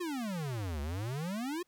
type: exponential two-way sweep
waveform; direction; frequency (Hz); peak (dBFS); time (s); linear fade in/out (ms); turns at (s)
square; down then up; 368.6 to 69.3 to 368.6; -35; 0-1.63; 10; 0.81
effects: pink hiss -75 dBFS RMS until 1.67 s